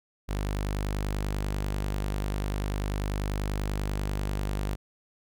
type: tone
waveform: sawtooth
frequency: 50.2 Hz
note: G1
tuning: 42 cents sharp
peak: -24 dBFS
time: 0.28-4.76 s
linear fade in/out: 20 ms
effects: none